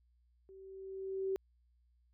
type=tone with level ramp; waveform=sine; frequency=384.2 Hz; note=G4; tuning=35 cents flat; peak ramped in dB=-53 to -31 dBFS; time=0.49-1.36 s; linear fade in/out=0 ms; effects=added 60 Hz sine -68 dBFS peak until 2.13 s